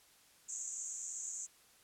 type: band-pass noise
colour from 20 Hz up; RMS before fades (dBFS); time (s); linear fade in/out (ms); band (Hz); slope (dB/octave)
white; -43; 0.48-1.47; 20; 6400 to 7700; 96
effects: white hiss -65 dBFS RMS until 1.83 s + low-pass 12000 Hz 12 dB/octave